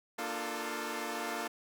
10% pulse chord, Bb major seventh, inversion none, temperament equal with one note detuned, 233.1 / 298.8 / 349.2 / 440 Hz, Bb3 / D4 / F4 / A4, 0 / +30 / 0 / 0 cents, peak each -33 dBFS, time 0.18-1.48 s, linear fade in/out 10 ms, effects none

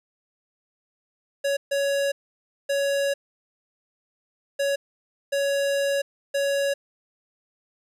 square tone bursts at uneven times, 559 Hz, C#5, 14 cents sharp, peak -22 dBFS, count 6, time 1.44-1.57 / 1.71-2.12 / 2.69-3.14 / 4.59-4.76 / 5.32-6.02 / 6.34-6.74 s, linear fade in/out 10 ms, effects low-pass 12000 Hz 12 dB/octave + 10-bit

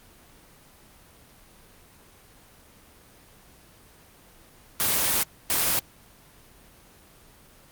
white noise bursts at uneven times, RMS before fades -23 dBFS, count 2, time 4.8-5.23 / 5.5-5.79 s, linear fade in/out 0 ms, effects pink hiss -53 dBFS RMS until 7.71 s + Opus 24 kbps

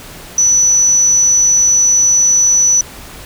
sine tone, 5950 Hz, F#8, 9 cents sharp, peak -7 dBFS, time 0.38-2.81 s, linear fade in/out 2 ms, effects pink hiss -33 dBFS RMS until 3.25 s

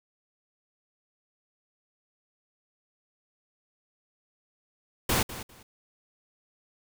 pink noise with echo, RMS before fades -25 dBFS, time 5.09-5.23 s, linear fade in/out 5 ms, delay 200 ms, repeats 2, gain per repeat -14 dB, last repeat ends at 5.63 s, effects none

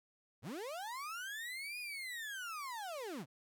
35% pulse linear two-way sweep, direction up then down, 82.4 to 2491 to 108.4 Hz, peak -40 dBFS, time 0.42-3.26 s, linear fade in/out 50 ms, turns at 1.79 s, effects none

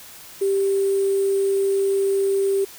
sine tone with sample-and-hold, 392 Hz, G4, in tune, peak -17 dBFS, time 0.41-2.65 s, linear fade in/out 10 ms, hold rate 8820 Hz, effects white hiss -42 dBFS RMS until 2.78 s

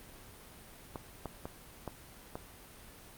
clicks, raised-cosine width 1 ms, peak -24 dBFS, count 5, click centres 0.958 / 1.257 / 1.455 / 1.877 / 2.355 s, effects pink hiss -53 dBFS RMS until 3.17 s + Opus 32 kbps

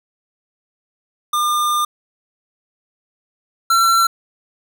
square tone pair in turn, 1203 / 1353 Hz, D6 / E6, +41 / +45 cents, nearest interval major second, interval 204 cents, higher second, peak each -16 / -12 dBFS, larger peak second, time 1.33-1.85 / 3.7-4.07 s, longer first, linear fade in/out 5 ms, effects none

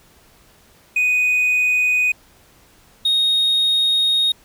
triangle tone pair in turn, 2489 / 3729 Hz, D#7 / A#7, 0 / 0 cents, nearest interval perfect fifth, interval 700 cents, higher second, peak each -12 dBFS, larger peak neither, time 0.96-2.12 / 3.05-4.32 s, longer second, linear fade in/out 5 ms, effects tanh soft clip ceiling -8 dBFS + pink hiss -52 dBFS RMS until 4.44 s

